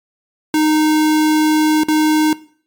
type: tone with dropouts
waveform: square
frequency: 308.7 Hz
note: D#4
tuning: 14 cents flat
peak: -12 dBFS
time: 0.54-2.33 s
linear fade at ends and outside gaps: 2 ms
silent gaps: 1.835-1.884 s
effects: noise-tail reverb RT60 0.5 s tail -19 dB re dry + MP3 96 kbps